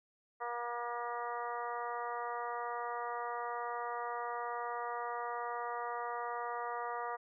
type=harmonic tone; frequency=238.9 Hz; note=A#3; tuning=43 cents sharp; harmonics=2 / 3 / 4 / 5 / 6 / 7 / 8; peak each=-44 / -42 / -42 / -42 / -50 / -56 / -49 dBFS; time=0.4-7.17 s; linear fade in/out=20 ms; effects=none